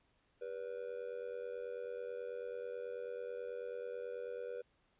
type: tone with amplitude modulation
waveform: triangle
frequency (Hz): 486.7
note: B4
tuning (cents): -25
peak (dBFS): -35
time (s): 0.41-4.62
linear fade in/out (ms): 10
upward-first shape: sine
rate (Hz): 89.2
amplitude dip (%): 90
effects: pink hiss -75 dBFS RMS until 4.99 s + resampled to 8000 Hz